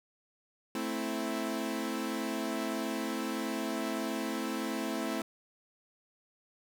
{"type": "chord", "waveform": "sawtooth", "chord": "A minor", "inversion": "none", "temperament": "equal", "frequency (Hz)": [220, 261.6, 329.6], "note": ["A3", "C4", "E4"], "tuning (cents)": [0, 0, 0], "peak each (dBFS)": -33, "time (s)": [0.75, 5.22], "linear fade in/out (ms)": 2, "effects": []}